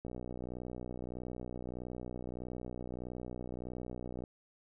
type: click train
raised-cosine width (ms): 2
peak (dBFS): -29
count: 259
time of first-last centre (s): 0.05-4.238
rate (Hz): 61.6
effects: none